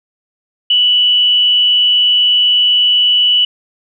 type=tone with amplitude modulation; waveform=sine; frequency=2960 Hz; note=F#7; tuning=in tune; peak=-6 dBFS; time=0.7-3.45 s; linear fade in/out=5 ms; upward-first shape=sine; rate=208 Hz; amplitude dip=35%; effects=none